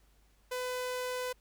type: tone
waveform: sawtooth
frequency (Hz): 502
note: B4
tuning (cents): +28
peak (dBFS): -30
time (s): 0.51-1.33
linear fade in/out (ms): 10
effects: added 50 Hz sine -64 dBFS peak until 1.4 s + pink hiss -70 dBFS RMS until 1.4 s